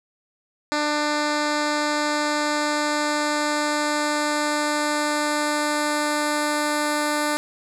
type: tone with low-pass filter sweep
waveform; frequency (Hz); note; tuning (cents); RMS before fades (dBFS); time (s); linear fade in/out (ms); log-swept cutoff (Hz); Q
10% pulse; 297.9; D4; +25; -23; 0.72-7.37; 0; 6100 to 11000; 1.3
effects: none